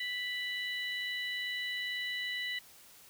harmonic tone, 987.8 Hz, B5, in tune, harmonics 2 / 3 / 4, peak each -36 / -40 / -42 dBFS, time 0-2.59 s, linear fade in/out 5 ms, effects white hiss -57 dBFS RMS until 3.09 s

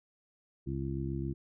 harmonic tone, 67.6 Hz, C#2, 43 cents flat, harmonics 1 / 2 / 3 / 4 / 5, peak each -39 / -36 / -41 / -43 / -39 dBFS, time 0.66-1.34 s, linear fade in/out 20 ms, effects none

